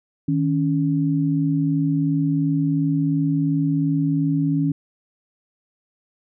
sine tone pair together, 156.56 / 279.4 Hz, D#3 / C#4, +11 / +14 cents, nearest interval minor seventh, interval 1003 cents, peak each -20 dBFS, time 0.28-4.72 s, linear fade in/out 5 ms, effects none

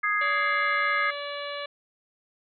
sine chord, Ab major, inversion second, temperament equal, 1244.5 / 1661.2 / 2093 Hz, Eb6 / Ab6 / C7, 0 / 0 / 0 cents, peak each -27 dBFS, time 0.03-1.11 s, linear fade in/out 10 ms
harmonic tone, 575 Hz, D5, 37 cents flat, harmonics 1 / 2 / 3 / 4 / 5 / 6 / 7, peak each -35 / -38 / -40 / -41 / -42 / -43 / -43 dBFS, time 0.21-1.66 s, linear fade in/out 5 ms
effects none

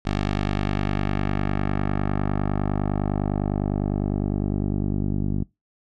10% pulse tone with low-pass filter sweep, 49.89 Hz, G1, 31 cents sharp, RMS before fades -24 dBFS, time 0.05-5.44 s, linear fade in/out 10 ms, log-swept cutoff 4500 to 260 Hz, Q 0.96, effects noise-tail reverb RT60 0.2 s tail -23 dB re dry

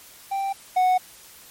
triangle tone pair in turn, 784 / 737.7 Hz, G5 / F#5, 0 / -5 cents, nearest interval minor second, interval 105 cents, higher first, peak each -21 / -14 dBFS, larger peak second, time 0.31-0.53 / 0.76-0.98 s, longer neither, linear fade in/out 10 ms, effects white hiss -47 dBFS RMS until 1.5 s + MP3 64 kbps

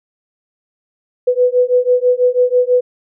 sine beating tone pair, 493.9 / 500 Hz, B4 / B4, 0 / +21 cents, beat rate 6.1 Hz, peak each -13 dBFS, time 1.27-2.81 s, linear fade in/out 10 ms, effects none

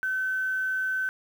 sine tone with quantisation, 1526 Hz, G6, 47 cents flat, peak -25 dBFS, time 0.03-1.09 s, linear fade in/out 0 ms, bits 8, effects none

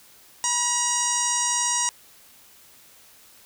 harmonic tone with a mistuned harmonic, 957 Hz, A#5, 45 cents sharp, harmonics 1 / 2 / 3 / 4 / 5 / 6 / 7 / 8 / 9, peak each -28 / -34 / -35 / -36 / -37 / -26 / -28 / -32 / -29 dBFS, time 0.44-1.89 s, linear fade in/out 0 ms, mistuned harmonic 1, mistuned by +28 cents, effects white hiss -52 dBFS RMS until 3.45 s

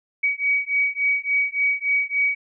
sine beating tone pair, 2262 / 2265.5 Hz, C#7 / C#7, +34 / +37 cents, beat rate 3.5 Hz, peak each -22 dBFS, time 0.23-2.35 s, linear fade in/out 10 ms, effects none

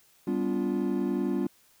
triangle chord, G dominant seventh, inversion none, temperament equal with one note detuned, 196 / 246.9 / 287.1 / 349.2 Hz, G3 / B3 / D4 / F4, 0 / 0 / -39 / 0 cents, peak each -29 dBFS, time 0.27-1.47 s, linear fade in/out 5 ms, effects tanh soft clip ceiling -14 dBFS + white hiss -62 dBFS RMS until 1.8 s

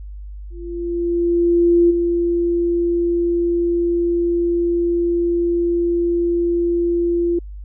sine tone with ADSR envelope, 343.9 Hz, F4, 27 cents flat, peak -9 dBFS, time 0.5-7.39 s, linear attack 1400 ms, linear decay 14 ms, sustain -6 dB, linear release 5 ms, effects added 50 Hz sine -30 dBFS peak until 7.64 s

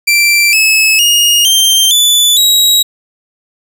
sawtooth tone with pitch steps, 2349 / 2591 / 2859 / 3154 / 3479 / 3838 Hz, D7 / E7 / F7 / G7 / A7 / A#7, 0 / -30 / +40 / +10 / -20 / +50 cents, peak -3 dBFS, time 0.07-2.83 s, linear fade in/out 10 ms, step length 460 ms, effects none

